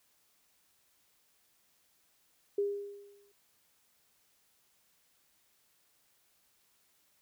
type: tone with exponential decay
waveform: sine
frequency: 404.4 Hz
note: G#4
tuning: 46 cents flat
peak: -26 dBFS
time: 2.58-3.32 s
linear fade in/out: 5 ms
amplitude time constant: 160 ms
effects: white hiss -71 dBFS RMS until 7.21 s